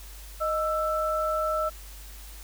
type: tone pair together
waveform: sine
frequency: 622.3 / 1324.7 Hz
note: D#5 / E6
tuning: 0 / +8 cents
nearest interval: octave + minor second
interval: 1308 cents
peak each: -27 dBFS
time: 0.4-1.7 s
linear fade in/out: 20 ms
effects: added 50 Hz sine -42 dBFS peak until 2.43 s + white hiss -48 dBFS RMS until 2.43 s